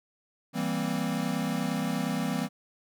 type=chord; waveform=square; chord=C dominant seventh; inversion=first; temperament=equal; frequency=164.81 / 196 / 233.1 / 261.6 Hz; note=E3 / G3 / Bb3 / C4; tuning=0 / 0 / 0 / 0 cents; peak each=-34 dBFS; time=0.53-2.49 s; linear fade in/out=50 ms; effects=none